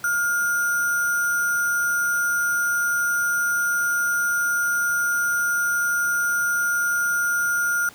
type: tone with sample-and-hold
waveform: sine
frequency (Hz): 1419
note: F6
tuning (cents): +27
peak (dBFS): -19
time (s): 0.04-7.89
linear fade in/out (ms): 2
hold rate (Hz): 7350
effects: pink hiss -46 dBFS RMS until 7.94 s + high-pass 100 Hz 12 dB/octave